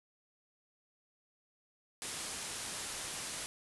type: low-pass noise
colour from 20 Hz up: white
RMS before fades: -42 dBFS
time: 2.02-3.46 s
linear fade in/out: 0 ms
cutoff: 11000 Hz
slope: 96 dB/octave
effects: none